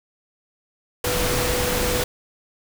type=tone in noise; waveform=sine; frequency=493.9 Hz; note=B4; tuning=in tune; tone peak=-26 dBFS; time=1.04-2.04 s; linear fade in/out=5 ms; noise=pink; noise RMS=-23 dBFS; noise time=1.04-2.04 s; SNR=-6 dB; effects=none